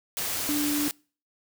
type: tone in noise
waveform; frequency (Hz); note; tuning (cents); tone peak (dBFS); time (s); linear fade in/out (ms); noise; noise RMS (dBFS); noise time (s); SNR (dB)
sine; 293.7; D4; 0; -25; 0.49-0.88; 0; white; -30; 0.17-0.91; +2
effects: noise-tail reverb RT60 0.4 s tail -26 dB re dry